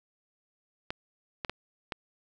clicks, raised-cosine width 0.3 ms, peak -17 dBFS, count 4, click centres 0.905 / 1.448 / 1.496 / 1.922 s, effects none

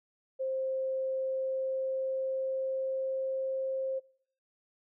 sine tone with pitch glide, 527 to 530.1 Hz, C5 to C5, +12 to +23 cents, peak -30 dBFS, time 0.39-4 s, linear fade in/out 20 ms, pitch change +11 cents, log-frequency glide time 1.22-3.73 s, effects noise-tail reverb RT60 0.6 s tail -24 dB re dry

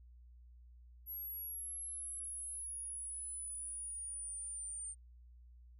sine linear sweep, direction down, 11600 to 8910 Hz, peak -39 dBFS, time 1.06-4.95 s, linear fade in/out 50 ms, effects tanh soft clip ceiling -41 dBFS + added 60 Hz sine -56 dBFS peak until 5.79 s

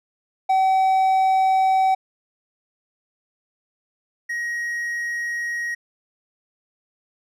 triangle tone pair in turn, 762 / 1889.3 Hz, G5 / A#6, -49 / +23 cents, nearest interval octave + major third, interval 1572 cents, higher second, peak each -13 / -22 dBFS, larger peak first, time 0.49-1.95 / 4.29-5.75 s, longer neither, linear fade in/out 10 ms, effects none

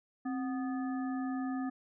harmonic tone with a mistuned harmonic, 246.9 Hz, B3, in tune, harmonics 1 / 3 / 5 / 7, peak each -33 / -43 / -47 / -50 dBFS, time 0.25-1.7 s, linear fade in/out 10 ms, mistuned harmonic 1, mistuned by +110 cents, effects none

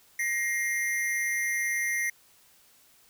square ring-modulated tone, 2000 Hz, B6, 21 cents sharp, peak -24 dBFS, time 0.19-2.1 s, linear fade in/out 5 ms, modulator 109 Hz, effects white hiss -60 dBFS RMS until 3.09 s

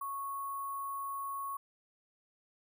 sine tone with sample-and-hold, 1103 Hz, C#6, 9 cents flat, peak -36 dBFS, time 0.01-1.57 s, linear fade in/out 5 ms, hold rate 11025 Hz, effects none

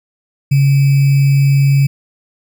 sine tone with sample-and-hold, 138.59 Hz, C#3, in tune, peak -7 dBFS, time 0.51-1.87 s, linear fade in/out 10 ms, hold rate 2450 Hz, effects none

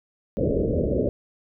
white low-pass noise, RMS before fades -23 dBFS, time 0.37-1.09 s, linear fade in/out 0 ms, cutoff 590 Hz, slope 96 dB/octave, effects none

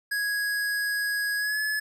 square tone with pitch glide, 1661.2 to 1712.8 Hz, G#6 to A6, 0 to -47 cents, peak -26 dBFS, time 0.11-1.8 s, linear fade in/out 10 ms, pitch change +53 cents, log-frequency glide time 1.37-1.6 s, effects none

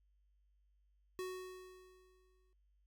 square tone with exponential decay, 370 Hz, F#4, in tune, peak -40 dBFS, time 1.19-2.53 s, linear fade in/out 0 ms, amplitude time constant 290 ms, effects added 50 Hz sine -70 dBFS peak until 2.86 s

